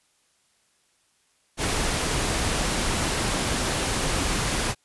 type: noise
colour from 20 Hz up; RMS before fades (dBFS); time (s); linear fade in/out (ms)
pink; -25; 1.57-4.75; 50
effects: white hiss -66 dBFS RMS until 4.84 s + resampled to 24000 Hz